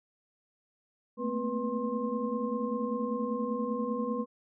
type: tone cluster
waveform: sine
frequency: 220.4 / 230.6 / 255.7 / 489.6 / 1060 Hz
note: A3 / A#3 / C4 / B4 / C6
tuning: +3 / -19 / -40 / -15 / +22 cents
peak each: -36 / -35 / -37 / -34 / -38 dBFS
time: 1.17-4.26 s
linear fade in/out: 50 ms
effects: none